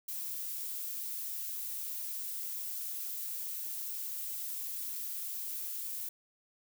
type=noise; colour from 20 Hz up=violet; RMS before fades=-39 dBFS; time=0.08-6.09 s; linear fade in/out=5 ms; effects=none